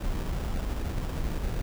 brown noise with sample-and-hold, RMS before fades -30 dBFS, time 0-1.62 s, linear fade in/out 10 ms, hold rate 2100 Hz, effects none

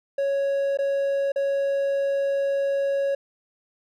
triangle tone with dropouts, 554.4 Hz, C#5, in tune, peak -19 dBFS, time 0.18-3.15 s, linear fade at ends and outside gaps 5 ms, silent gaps 0.773-0.787 / 1.32-1.359 s, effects none

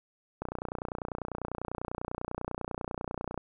click train, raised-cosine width 1 ms, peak -20 dBFS, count 90, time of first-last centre 0.42-3.377 s, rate 30.1 Hz, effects none

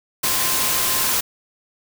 sine tone in noise, 1046.5 Hz, C6, in tune, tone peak -31 dBFS, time 0.23-1.13 s, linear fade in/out 10 ms, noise white, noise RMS -20 dBFS, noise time 0.23-1.21 s, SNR -14 dB, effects none

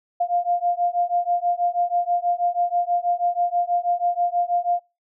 sine beating tone pair, 698.5 / 704.7 Hz, F5 / F5, 0 / +15 cents, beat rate 6.2 Hz, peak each -22 dBFS, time 0.2-4.8 s, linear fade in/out 10 ms, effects noise-tail reverb RT60 0.3 s tail -26 dB re dry

